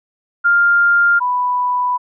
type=tone pair in turn; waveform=sine; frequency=1400 / 989.9 Hz; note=F6 / B5; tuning=+4 / +4 cents; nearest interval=tritone; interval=600 cents; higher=first; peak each=-9 / -14 dBFS; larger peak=first; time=0.44-1.2 / 1.2-1.98 s; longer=second; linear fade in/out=20 ms; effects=none